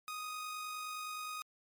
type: tone with amplitude modulation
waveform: sawtooth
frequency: 1246 Hz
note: D#6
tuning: 2 cents sharp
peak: -35 dBFS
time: 0.08-1.42 s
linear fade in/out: 0 ms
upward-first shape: sine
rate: 49.7 Hz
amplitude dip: 30%
effects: MP3 96 kbps